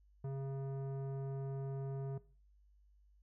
sine tone with tanh clipping, 136.1 Hz, C#3, 31 cents flat, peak -40 dBFS, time 0.24-2.18 s, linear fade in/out 5 ms, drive 14 dB, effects noise-tail reverb RT60 0.4 s tail -18 dB re dry + added 50 Hz sine -64 dBFS peak until 3.22 s

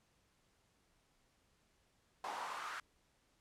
brown noise with high-pass filter sweep, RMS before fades -44 dBFS, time 2.24-2.8 s, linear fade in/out 2 ms, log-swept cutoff 790 to 1400 Hz, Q 3.1, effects pink hiss -75 dBFS RMS until 3.4 s + low-pass 10000 Hz 12 dB/octave

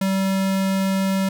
square tone, 192.6 Hz, G3, 30 cents flat, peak -19 dBFS, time 0.01-1.29 s, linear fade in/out 5 ms, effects none

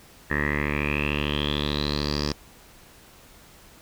10% pulse tone with low-pass filter sweep, 73.42 Hz, D2, in tune, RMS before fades -26 dBFS, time 0.3-2.33 s, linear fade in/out 10 ms, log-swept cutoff 1800 to 5200 Hz, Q 9.3, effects pink hiss -51 dBFS RMS until 3.81 s

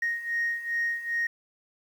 sine beating tone pair, 1864.7 / 1867.2 Hz, A#6 / A#6, 0 / +2 cents, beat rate 2.5 Hz, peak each -31 / -27 dBFS, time 0.02-1.27 s, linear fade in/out 5 ms, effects tanh soft clip ceiling -21 dBFS + 9-bit

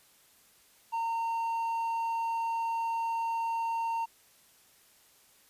sine tone with hard clipping, 916 Hz, A#5, 31 cents flat, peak -30 dBFS, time 0.92-4.06 s, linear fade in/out 20 ms, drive 3 dB, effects white hiss -62 dBFS RMS until 5.49 s + resampled to 32000 Hz

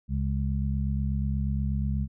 harmonic tone, 68.3 Hz, C#2, 25 cents flat, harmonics 1 / 2 / 3, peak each -27 / -30 / -32 dBFS, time 0.08-2.08 s, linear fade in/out 50 ms, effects none

